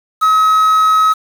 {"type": "tone with quantisation", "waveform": "triangle", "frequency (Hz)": 1279, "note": "D#6", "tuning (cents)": 47, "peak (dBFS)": -6, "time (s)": [0.21, 1.14], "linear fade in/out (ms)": 20, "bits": 5, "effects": []}